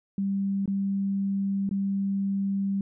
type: tone with dropouts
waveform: sine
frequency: 196.7 Hz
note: G3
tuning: 6 cents sharp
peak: -24 dBFS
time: 0.18-2.81 s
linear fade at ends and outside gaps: 2 ms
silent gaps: 0.658-0.677 / 1.692-1.711 s
effects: none